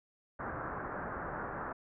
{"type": "low-pass noise", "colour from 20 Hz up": "white", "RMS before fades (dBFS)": -40, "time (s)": [0.39, 1.73], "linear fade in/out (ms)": 10, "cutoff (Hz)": 1600, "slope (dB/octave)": 48, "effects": []}